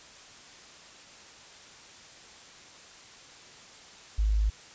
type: tone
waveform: sine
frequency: 52.7 Hz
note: G#1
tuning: 26 cents sharp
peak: -22 dBFS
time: 4.18-4.5 s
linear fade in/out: 10 ms
effects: white hiss -50 dBFS RMS until 4.74 s + resampled to 16000 Hz